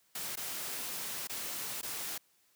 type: noise with dropouts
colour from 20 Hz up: white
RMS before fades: -39 dBFS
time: 0.15-2.18 s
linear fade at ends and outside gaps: 5 ms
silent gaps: 0.357-0.371 / 1.273-1.295 / 1.814-1.829 s
effects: white hiss -70 dBFS RMS until 2.55 s + high-pass 100 Hz 12 dB/octave